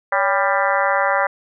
harmonic tone with a mistuned harmonic, 197.9 Hz, G3, 17 cents sharp, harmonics 3 / 4 / 5 / 6 / 7 / 8 / 9 / 10, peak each -21 / -22 / -23 / -24 / -24 / -25 / -26 / -26 dBFS, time 0.12-1.27 s, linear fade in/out 5 ms, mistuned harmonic 3, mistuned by -78 cents, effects none

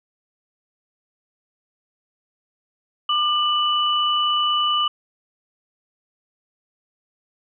sine tone pair together, 1197.7 / 2968 Hz, D6 / F#7, +34 / +5 cents, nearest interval octave + major third, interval 1571 cents, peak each -20 dBFS, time 3.09-4.88 s, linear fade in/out 5 ms, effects none

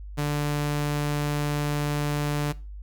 sawtooth tone, 146.83 Hz, D3, in tune, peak -20 dBFS, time 0.17-2.53 s, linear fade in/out 20 ms, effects noise-tail reverb RT60 0.3 s tail -19 dB re dry + added 50 Hz sine -36 dBFS peak until 2.82 s

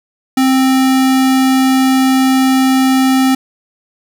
square tone, 262.8 Hz, C4, 8 cents sharp, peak -9 dBFS, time 0.37-3.35 s, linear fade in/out 5 ms, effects none

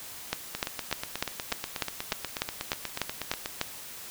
two click trains, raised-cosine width 0.2 ms, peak -9 / -14 dBFS, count 12 / 25, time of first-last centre 0.33-3.614 / 0.55-3.459 s, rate 3.35 / 8.25 Hz, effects white hiss -43 dBFS RMS until 4.1 s

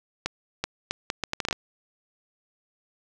accelerating click train, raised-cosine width 0.2 ms, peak -9 dBFS, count 11, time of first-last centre 0.26-1.528 s, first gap 380 ms, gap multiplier 0.71, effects none

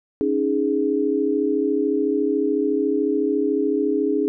sine chord, C# suspended second, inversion none, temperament equal, 277.2 / 311.1 / 415.3 Hz, C#4 / D#4 / G#4, 0 / 0 / 0 cents, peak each -23 / -23 / -21 dBFS, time 0.21-4.28 s, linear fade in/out 0 ms, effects none

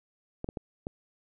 clicks, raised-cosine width 2 ms, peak -21 dBFS, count 4, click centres 0.444 / 0.489 / 0.572 / 0.869 s, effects none

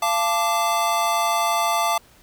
square chord, D minor, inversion first, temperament equal with one note detuned, 686.5 / 880 / 1174.7 Hz, F5 / A5 / D6, -30 / 0 / 0 cents, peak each -24 dBFS, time 0.02-1.98 s, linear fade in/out 5 ms, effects pink hiss -53 dBFS RMS until 2.22 s

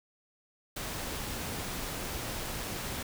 pink noise, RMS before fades -37 dBFS, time 0.76-3.03 s, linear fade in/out 5 ms, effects none

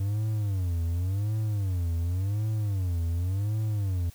triangle tone with vibrato, 95.5 Hz, G2, 45 cents flat, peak -23 dBFS, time 0-4.1 s, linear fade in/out 5 ms, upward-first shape sine, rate 0.9 Hz, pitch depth 230 cents each way, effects white hiss -55 dBFS RMS until 4.14 s

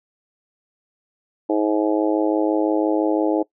harmonic tone, 105.9 Hz, G#2, 34 cents sharp, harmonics 3 / 4 / 5 / 6 / 7 / 8, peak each -19 / -24 / -24 / -27 / -31 / -29 dBFS, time 1.49-3.43 s, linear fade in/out 10 ms, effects noise-tail reverb RT60 0.1 s tail -21 dB re dry

